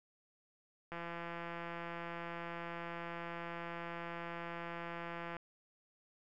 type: click train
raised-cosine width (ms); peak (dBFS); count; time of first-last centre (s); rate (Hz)
0.5; -29; 757; 0.92-5.367; 170
effects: none